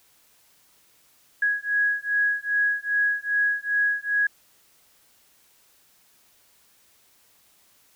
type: beating tone pair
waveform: sine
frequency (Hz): 1661.2 / 1663.7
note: G#6 / G#6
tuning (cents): 0 / +3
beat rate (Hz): 2.5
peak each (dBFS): -24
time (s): 1.42-4.27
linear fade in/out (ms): 5
effects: white hiss -60 dBFS RMS until 7.95 s